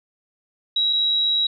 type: tone pair in turn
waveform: sine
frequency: 3864 / 3864 Hz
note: B7 / B7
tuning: -39 / -39 cents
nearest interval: unison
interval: 0 cents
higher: neither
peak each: -17 dBFS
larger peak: neither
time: 0.76-0.93 / 0.93-1.47 s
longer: second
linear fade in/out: 5 ms
effects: none